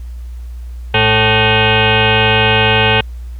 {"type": "tone with frequency modulation", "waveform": "sine", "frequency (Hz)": 1204, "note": "D6", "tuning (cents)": 43, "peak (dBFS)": -8, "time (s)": [0.94, 3.01], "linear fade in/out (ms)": 5, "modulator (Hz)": 329, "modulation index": 5.8, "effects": ["added 60 Hz sine -24 dBFS peak until 3.39 s", "pink hiss -50 dBFS RMS until 3.39 s"]}